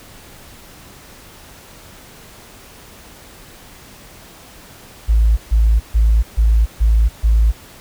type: tone bursts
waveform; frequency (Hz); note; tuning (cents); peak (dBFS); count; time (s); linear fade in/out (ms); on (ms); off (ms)
sine; 55; A1; 0; -8; 6; 5.08-7.52; 20; 290; 140
effects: tanh soft clip ceiling -5 dBFS + pink hiss -41 dBFS RMS until 7.8 s